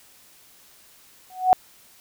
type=tone with exponential growth; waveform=sine; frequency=741 Hz; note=F#5; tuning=2 cents sharp; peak=-8 dBFS; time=1.3-1.53 s; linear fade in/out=0 ms; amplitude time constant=50 ms; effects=white hiss -53 dBFS RMS until 2 s